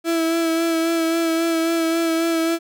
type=tone with vibrato; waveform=35% pulse; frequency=329.6 Hz; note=E4; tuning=in tune; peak=-16 dBFS; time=0.04-2.59 s; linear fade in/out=50 ms; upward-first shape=sine; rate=3.7 Hz; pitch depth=23 cents each way; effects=none